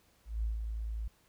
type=tone with ADSR envelope; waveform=sine; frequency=55 Hz; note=A1; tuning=in tune; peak=-29 dBFS; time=0.25-1.08 s; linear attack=180 ms; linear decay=150 ms; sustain=-5 dB; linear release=5 ms; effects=pink hiss -68 dBFS RMS until 1.28 s